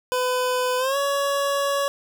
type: tone with pitch glide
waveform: 25% pulse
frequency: 503 to 561.3 Hz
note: B4 to C#5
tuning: +32 to +22 cents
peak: -17 dBFS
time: 0.12-1.88 s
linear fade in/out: 0 ms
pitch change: +190 cents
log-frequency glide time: 0.78-0.97 s
effects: none